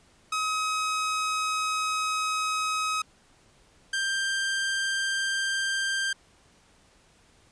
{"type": "tone pair in turn", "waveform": "sawtooth", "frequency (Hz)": [1270, 1581.4], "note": ["D#6", "G6"], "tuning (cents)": [35, 15], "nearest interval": "major third", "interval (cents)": 380, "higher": "second", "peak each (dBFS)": -22, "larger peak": "neither", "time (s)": [[0.32, 3.02], [3.93, 6.13]], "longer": "first", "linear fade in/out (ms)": 5, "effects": ["pink hiss -60 dBFS RMS until 7.51 s", "resampled to 22050 Hz"]}